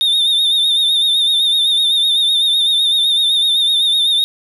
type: tone with vibrato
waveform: triangle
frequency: 3644 Hz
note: A#7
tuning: 40 cents flat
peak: -10 dBFS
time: 0.01-4.24 s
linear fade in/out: 0 ms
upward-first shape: sine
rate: 7.9 Hz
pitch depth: 57 cents each way
effects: none